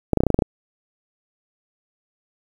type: clicks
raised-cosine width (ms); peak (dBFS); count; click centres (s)
2; -3; 9; 0.133 / 0.173 / 0.205 / 0.236 / 0.267 / 0.303 / 0.344 / 0.39 / 0.422
effects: 7-bit